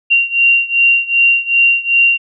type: beating tone pair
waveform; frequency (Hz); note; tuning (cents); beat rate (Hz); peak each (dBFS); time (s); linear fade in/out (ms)
sine; 2762 / 2764.6; F7 / F7; -20 / -18; 2.6; -11 / -13; 0.1-2.18; 20
effects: none